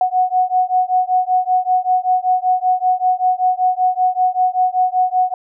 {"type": "beating tone pair", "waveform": "sine", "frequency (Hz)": [734, 739.2], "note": ["F#5", "F#5"], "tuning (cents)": [-14, -2], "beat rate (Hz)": 5.2, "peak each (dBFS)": -16, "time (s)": [0.01, 5.34], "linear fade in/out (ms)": 2, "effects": []}